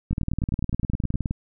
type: two click trains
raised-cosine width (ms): 5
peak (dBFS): -13 / -14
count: 24 / 11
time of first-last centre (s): 0.13-1.309 / 0.11-1.142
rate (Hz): 19.5 / 9.69
effects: none